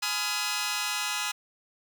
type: chord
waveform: 10% pulse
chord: F half-diminished seventh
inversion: first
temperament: just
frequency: 838.1 / 1005.8 / 1257.2 / 1396.9 Hz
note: Ab5 / Cb6 / Eb6 / F6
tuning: +16 / +31 / +18 / 0 cents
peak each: -26 dBFS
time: 0.02-1.32 s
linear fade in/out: 10 ms
effects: none